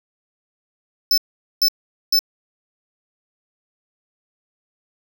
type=tone bursts; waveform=square; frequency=5274 Hz; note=E8; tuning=in tune; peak=-13 dBFS; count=3; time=1.11-2.191 s; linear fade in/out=2 ms; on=67 ms; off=440 ms; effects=none